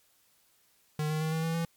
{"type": "tone with pitch steps", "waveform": "square", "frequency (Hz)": [152.3, 155.05, 157.85, 160.71, 163.61, 166.56], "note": ["D#3", "D#3", "D#3", "E3", "E3", "E3"], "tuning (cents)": [-37, -6, 25, -44, -13, 18], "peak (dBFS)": -29, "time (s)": [0.99, 1.65], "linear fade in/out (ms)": 2, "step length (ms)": 110, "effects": ["white hiss -67 dBFS RMS until 1.76 s", "MP3 96 kbps"]}